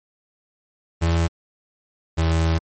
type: tone pair in turn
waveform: 35% pulse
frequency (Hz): 83.4 / 81.68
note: E2 / E2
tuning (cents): +21 / -15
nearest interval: unison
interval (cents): 36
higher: first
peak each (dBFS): -15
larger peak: neither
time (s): 1.01-1.28 / 2.17-2.59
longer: second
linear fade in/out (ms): 20
effects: MP3 32 kbps